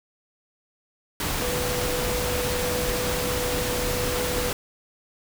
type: tone in noise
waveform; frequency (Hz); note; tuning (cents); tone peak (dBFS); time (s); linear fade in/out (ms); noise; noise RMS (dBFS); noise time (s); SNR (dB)
sine; 493.9; B4; 0; -28; 1.42-4.51; 2; pink; -27; 1.2-4.53; -4
effects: none